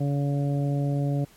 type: harmonic tone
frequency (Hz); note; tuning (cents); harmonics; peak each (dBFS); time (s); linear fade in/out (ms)
141.9; C#3; +41; 1 / 2 / 3 / 4 / 5; -23 / -30 / -38 / -35 / -40; 0-1.25; 10
effects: pink hiss -55 dBFS RMS until 1.36 s + MP3 64 kbps